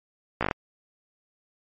slowing click train, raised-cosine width 0.5 ms, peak -9 dBFS, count 6, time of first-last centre 0.41-0.512 s, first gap 16 ms, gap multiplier 1.12, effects MP3 32 kbps

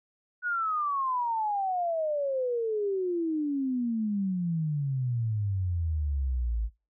sine exponential sweep, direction down, 1480 to 52.4 Hz, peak -26 dBFS, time 0.42-6.7 s, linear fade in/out 50 ms, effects noise-tail reverb RT60 0.3 s tail -25 dB re dry

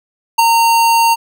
square tone with ADSR envelope, 920 Hz, A#5, 23 cents flat, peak -5 dBFS, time 0.38-1.16 s, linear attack 13 ms, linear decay 10 ms, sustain -4 dB, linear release 31 ms, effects none

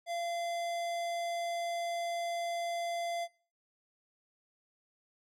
square tone with low-pass filter, 686 Hz, F5, 31 cents flat, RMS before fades -36 dBFS, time 0.06-3.28 s, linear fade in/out 50 ms, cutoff 11000 Hz, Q 0.56, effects noise-tail reverb RT60 0.4 s tail -19 dB re dry

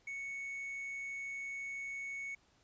triangle tone, 2217 Hz, C#7, in tune, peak -38 dBFS, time 0.07-2.35 s, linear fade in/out 5 ms, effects pink hiss -70 dBFS RMS until 2.63 s + resampled to 16000 Hz

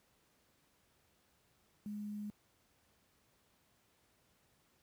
sine tone with quantisation, 208.1 Hz, G#3, 4 cents sharp, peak -40 dBFS, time 1.86-2.3 s, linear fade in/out 0 ms, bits 11, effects pink hiss -73 dBFS RMS until 4.82 s + high-pass 60 Hz 12 dB/octave

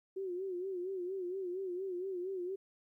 sine tone with vibrato, 370 Hz, F#4, in tune, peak -36 dBFS, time 0.16-2.56 s, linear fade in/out 10 ms, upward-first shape sine, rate 4.3 Hz, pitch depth 92 cents each way, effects 13-bit

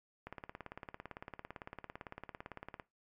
click train, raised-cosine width 0.5 ms, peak -29 dBFS, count 46, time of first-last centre 0.27-2.798 s, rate 17.8 Hz, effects noise-tail reverb RT60 0.2 s tail -18 dB re dry + MP3 96 kbps

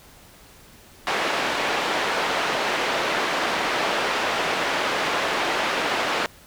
pink band-pass noise, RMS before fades -24 dBFS, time 1.07-6.26 s, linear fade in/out 0 ms, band 460 to 3200 Hz, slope 12 dB/octave, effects pink hiss -49 dBFS RMS until 6.46 s

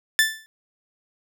sawtooth tone with exponential decay, 1761 Hz, A6, 1 cent sharp, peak -9 dBFS, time 0.19-0.46 s, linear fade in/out 0 ms, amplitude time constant 57 ms, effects none

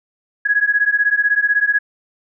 sine beating tone pair, 1661.2 / 1677.2 Hz, G#6 / G#6, 0 / +17 cents, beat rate 16 Hz, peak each -16 dBFS, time 0.45-1.79 s, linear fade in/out 10 ms, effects none

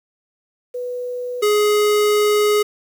sine / square tone pair in turn, 493.9 / 418.6 Hz, B4 / G#4, 0 / +14 cents, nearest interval minor third, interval 286 cents, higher first, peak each -23 / -14 dBFS, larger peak second, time 0.74-1.42 / 1.42-2.63 s, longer second, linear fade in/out 10 ms, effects 8-bit

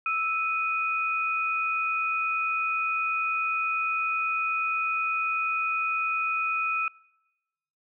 sine tone pair together, 1315.4 / 2487 Hz, E6 / D#7, -4 / -1 cents, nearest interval major seventh, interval 1103 cents, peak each -27 dBFS, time 0.06-6.88 s, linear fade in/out 2 ms, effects noise-tail reverb RT60 1.0 s tail -25 dB re dry

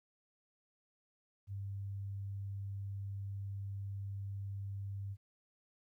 sine tone, 99 Hz, G2, 18 cents sharp, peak -39 dBFS, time 1.47-5.17 s, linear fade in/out 50 ms, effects 13-bit

